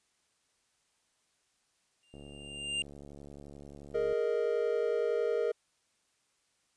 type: tone with exponential growth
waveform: square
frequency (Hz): 2796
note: F7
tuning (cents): +1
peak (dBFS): -29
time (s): 2.03-2.82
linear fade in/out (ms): 1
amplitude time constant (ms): 170
type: click train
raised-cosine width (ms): 2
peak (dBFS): -36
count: 143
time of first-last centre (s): 2.14-4.126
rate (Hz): 71.5
type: chord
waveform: triangle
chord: Ab suspended second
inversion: none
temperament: equal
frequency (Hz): 415.3 / 466.2 / 622.3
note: Ab4 / Bb4 / Eb5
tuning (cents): 0 / 0 / 0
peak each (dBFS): -31 / -28 / -34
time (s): 3.94-5.52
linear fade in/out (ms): 10
effects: white hiss -74 dBFS RMS until 6.76 s + resampled to 22050 Hz